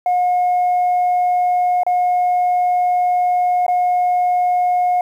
sine tone with dropouts, 720 Hz, F#5, 47 cents flat, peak -11 dBFS, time 0.06-5.01 s, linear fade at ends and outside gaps 2 ms, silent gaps 1.834-1.865 / 3.665-3.681 s, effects tanh soft clip ceiling -11 dBFS + 8-bit

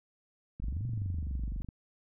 click train, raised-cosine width 5 ms, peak -29 dBFS, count 27, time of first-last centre 0.6-1.688 s, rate 23.9 Hz
sine exponential two-way sweep, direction up then down, 43.65 to 125.2 to 43.65 Hz, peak -32 dBFS, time 0.62-1.62 s, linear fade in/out 0 ms, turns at 0.86 s
effects none

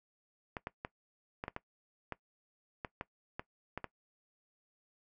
clicks, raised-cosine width 0.5 ms, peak -23 dBFS, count 12, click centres 0.568 / 0.671 / 0.849 / 1.439 / 1.481 / 1.564 / 2.123 / 2.848 / 3.011 / 3.395 / 3.776 / 3.843 s, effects noise-tail reverb RT60 0.1 s tail -19 dB re dry

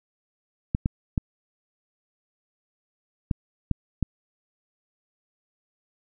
clicks, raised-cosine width 5 ms, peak -10 dBFS, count 6, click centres 0.749 / 0.859 / 1.178 / 3.312 / 3.713 / 4.027 s, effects none

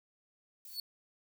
violet noise, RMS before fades -50 dBFS, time 0.65-0.77 s, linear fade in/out 2 ms
45% pulse tone with exponential growth, 4435 Hz, C#8, in tune, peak -32 dBFS, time 0.67-0.8 s, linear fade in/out 2 ms, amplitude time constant 28 ms
effects none

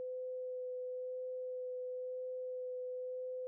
sine tone with vibrato, 506 Hz, B4, 42 cents sharp, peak -39 dBFS, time 0-3.47 s, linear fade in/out 0 ms, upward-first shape sine, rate 0.98 Hz, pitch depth 9 cents each way, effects none

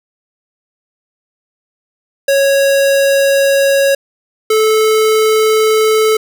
square tone pair in turn, 552 / 435.5 Hz, C#5 / A4, -7 / -18 cents, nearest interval major third, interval 411 cents, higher first, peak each -9 dBFS, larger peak neither, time 2.28-3.95 / 4.5-6.17 s, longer neither, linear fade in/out 5 ms, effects none

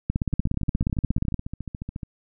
two click trains, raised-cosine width 5 ms, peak -19 / -10 dBFS, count 25 / 22, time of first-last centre 0.33-2.032 / 0.1-1.343 s, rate 14.1 / 16.9 Hz, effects none

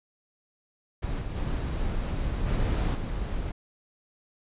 brown noise with level steps, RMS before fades -30 / -33 / -29 / -25 / -31 dBFS, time 1.02-3.52 s, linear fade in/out 10 ms, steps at 1.2 / 1.35 / 2.46 / 2.94 s, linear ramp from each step 20 ms, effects resampled to 8000 Hz

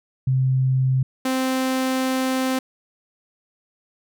sine / sawtooth tone pair in turn, 130.81 / 260.5 Hz, C3 / C4, 0 / -7 cents, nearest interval octave, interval 1193 cents, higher second, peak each -16 dBFS, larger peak neither, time 0.27-1.03 / 1.25-2.59 s, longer second, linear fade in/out 5 ms, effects none

